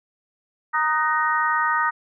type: harmonic tone with a mistuned harmonic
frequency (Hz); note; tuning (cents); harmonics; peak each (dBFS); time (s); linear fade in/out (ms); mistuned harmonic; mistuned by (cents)
311.1; D#4; 0; 3 / 4 / 5 / 6; -24 / -22 / -26 / -25; 0.73-1.91; 20; 5; -55
effects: none